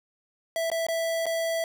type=tone with dropouts; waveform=square; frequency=659.3 Hz; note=E5; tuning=in tune; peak=-26 dBFS; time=0.56-1.64 s; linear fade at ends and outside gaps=1 ms; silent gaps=0.701-0.716 / 0.867-0.885 / 1.257-1.265 s; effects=none